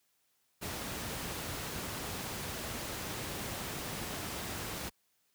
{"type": "noise", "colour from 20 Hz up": "pink", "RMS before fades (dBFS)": -39, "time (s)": [0.61, 4.9], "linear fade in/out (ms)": 20, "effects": ["white hiss -75 dBFS RMS until 5.34 s", "high-pass 60 Hz 12 dB/octave"]}